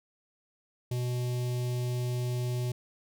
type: tone with notch filter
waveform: square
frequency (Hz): 123.47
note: B2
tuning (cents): 0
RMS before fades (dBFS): -31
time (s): 0.91-2.72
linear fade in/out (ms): 5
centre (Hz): 1400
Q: 0.6
effects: none